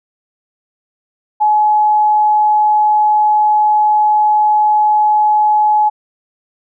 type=tone; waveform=sine; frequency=848 Hz; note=G#5; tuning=36 cents sharp; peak=-8 dBFS; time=1.4-5.9 s; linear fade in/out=20 ms; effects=none